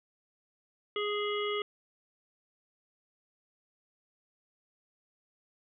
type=harmonic tone; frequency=415.3 Hz; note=G#4; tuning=in tune; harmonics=1 / 3 / 5 / 7 / 8; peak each=-32 / -37 / -39 / -40 / -41 dBFS; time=0.96-1.62 s; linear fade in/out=2 ms; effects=none